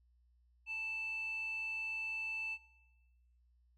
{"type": "tone with band-pass filter", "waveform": "square", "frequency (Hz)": 882, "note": "A5", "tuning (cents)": 4, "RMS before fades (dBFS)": -41, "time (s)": [0.66, 2.58], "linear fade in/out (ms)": 50, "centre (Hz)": 2700, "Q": 9.5, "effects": ["noise-tail reverb RT60 1.0 s tail -17 dB re dry", "added 60 Hz sine -67 dBFS peak until 3.77 s"]}